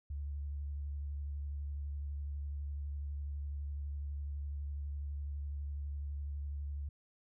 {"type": "tone with vibrato", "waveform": "sine", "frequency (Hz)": 71.7, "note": "D2", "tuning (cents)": -41, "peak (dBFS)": -37, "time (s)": [0.1, 6.89], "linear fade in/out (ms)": 5, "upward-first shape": "triangle", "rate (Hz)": 12, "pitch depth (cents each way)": 33, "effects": []}